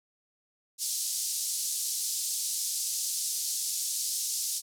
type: band-pass noise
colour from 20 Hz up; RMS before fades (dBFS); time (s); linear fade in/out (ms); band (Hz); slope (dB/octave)
pink; -32; 0.78-4.62; 50; 5000 to 12000; 24
effects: none